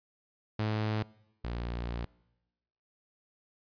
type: tone pair in turn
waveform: sawtooth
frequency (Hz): 107.9 / 58.87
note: A2 / A#1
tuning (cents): -33 / +18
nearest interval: minor seventh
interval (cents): 1049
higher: first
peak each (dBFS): -25 / -30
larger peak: first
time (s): 0.59-1.03 / 1.44-2.05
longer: second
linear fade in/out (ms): 5
effects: noise-tail reverb RT60 1.0 s tail -23 dB re dry + resampled to 11025 Hz